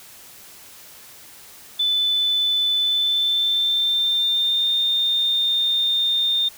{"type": "tone with pitch glide", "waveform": "sine", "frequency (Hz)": [3505, 3631], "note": ["A7", "A#7"], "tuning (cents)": [-7, -46], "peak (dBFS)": -17, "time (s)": [1.79, 6.49], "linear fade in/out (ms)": 10, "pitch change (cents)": 61, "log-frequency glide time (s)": [2.82, 4.73], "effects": ["white hiss -44 dBFS RMS until 6.57 s"]}